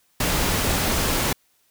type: noise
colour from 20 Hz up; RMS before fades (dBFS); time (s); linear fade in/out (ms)
pink; -22; 0.2-1.33; 5
effects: white hiss -64 dBFS RMS until 1.7 s